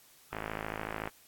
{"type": "click train", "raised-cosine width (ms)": 0.5, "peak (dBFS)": -20, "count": 41, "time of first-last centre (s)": [0.33, 1.075], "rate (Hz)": 53.7, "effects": ["white hiss -60 dBFS RMS until 1.27 s", "AAC 64 kbps"]}